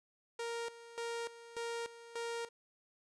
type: tone with tremolo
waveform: sawtooth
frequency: 466.2 Hz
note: A#4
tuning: in tune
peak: -34 dBFS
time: 0.39-2.49 s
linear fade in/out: 5 ms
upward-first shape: square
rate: 1.7 Hz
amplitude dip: 80%
effects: resampled to 22050 Hz + 12-bit